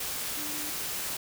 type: tone in noise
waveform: sine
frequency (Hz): 300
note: D4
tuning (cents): +37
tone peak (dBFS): -42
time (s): 0.37-0.7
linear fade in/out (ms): 5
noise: white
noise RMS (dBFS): -34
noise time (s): 0-1.17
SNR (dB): -11
effects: none